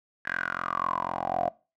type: tone with band-pass filter sweep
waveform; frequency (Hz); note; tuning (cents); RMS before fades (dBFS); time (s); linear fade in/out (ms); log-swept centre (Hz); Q
10% pulse; 44; F1; +14; -30; 0.25-1.49; 10; 1700 to 680; 9.3
effects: noise-tail reverb RT60 0.3 s tail -22 dB re dry